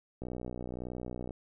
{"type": "click train", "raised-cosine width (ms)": 2, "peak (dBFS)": -26, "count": 68, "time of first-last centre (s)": [0.22, 1.308], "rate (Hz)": 61.6, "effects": []}